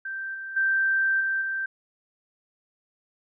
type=tone with level steps; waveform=sine; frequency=1566 Hz; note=G6; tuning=2 cents flat; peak=-30 / -33 / -20 / -23 / -26 dBFS; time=0.05-1.66 s; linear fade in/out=5 ms; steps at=0.34 / 0.56 / 1.2 / 1.41 s; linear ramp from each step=10 ms; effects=none